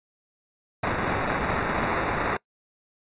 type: noise with sample-and-hold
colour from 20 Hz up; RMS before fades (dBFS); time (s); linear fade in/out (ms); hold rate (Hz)
violet; -26; 0.83-2.37; 5; 3150
effects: noise-tail reverb RT60 0.1 s tail -23 dB re dry + resampled to 8000 Hz